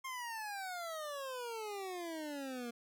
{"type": "exponential sweep", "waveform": "25% pulse", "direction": "down", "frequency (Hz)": [1072, 233.1], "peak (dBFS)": -37, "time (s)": [0.04, 2.71], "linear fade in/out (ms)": 10, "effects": []}